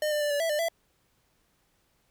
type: tone with pitch steps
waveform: square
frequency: 607 / 596 / 589 / 577 / 659 / 597 / 667 Hz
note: D#5 / D5 / D5 / D5 / E5 / D5 / E5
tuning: -43 / +25 / +5 / -31 / -1 / +28 / +20 cents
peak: -26 dBFS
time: 0.02-0.685 s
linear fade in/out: 2 ms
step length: 95 ms
effects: pink hiss -70 dBFS RMS until 2.1 s